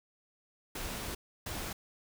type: noise bursts at uneven times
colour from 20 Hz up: pink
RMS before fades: -39 dBFS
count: 2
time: 0.75-1.15 / 1.46-1.73 s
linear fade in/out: 5 ms
effects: none